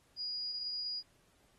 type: tone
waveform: sine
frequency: 4889 Hz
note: D#8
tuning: 31 cents flat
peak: -36 dBFS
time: 0.16-1.03 s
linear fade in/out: 50 ms
effects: pink hiss -70 dBFS RMS until 1.58 s + AAC 32 kbps